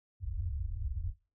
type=low-pass noise; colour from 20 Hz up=white; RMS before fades=-36 dBFS; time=0.2-1.14 s; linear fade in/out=50 ms; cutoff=100 Hz; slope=96 dB/octave; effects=noise-tail reverb RT60 0.3 s tail -17 dB re dry